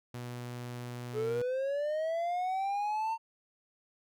sawtooth tone, 122 Hz, B2, 21 cents flat, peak -35 dBFS, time 0.14-1.42 s, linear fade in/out 5 ms
triangle linear sweep, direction up, 420.7 to 910 Hz, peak -28 dBFS, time 1.13-3.18 s, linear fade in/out 50 ms
effects none

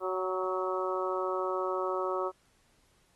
harmonic tone with a mistuned harmonic, 186.2 Hz, F#3, 11 cents sharp, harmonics 2 / 3 / 4 / 5 / 6 / 7, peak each -33 / -35 / -41 / -39 / -37 / -37 dBFS, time 0-2.32 s, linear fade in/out 50 ms, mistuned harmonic 7, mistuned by -17 cents, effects pink hiss -67 dBFS RMS until 3.15 s + Opus 32 kbps

